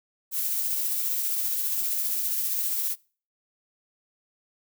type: noise with tremolo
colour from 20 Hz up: violet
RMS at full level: -26 dBFS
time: 0.31-2.96 s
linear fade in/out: 50 ms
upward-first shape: triangle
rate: 15 Hz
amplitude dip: 30%
effects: noise-tail reverb RT60 0.4 s tail -24 dB re dry